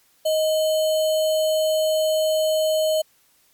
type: tone with sample-and-hold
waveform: sine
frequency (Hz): 626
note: D#5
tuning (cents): +10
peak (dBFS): -17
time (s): 0.25-3.02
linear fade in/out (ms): 10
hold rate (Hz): 3675
effects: white hiss -60 dBFS RMS until 3.53 s + MP3 96 kbps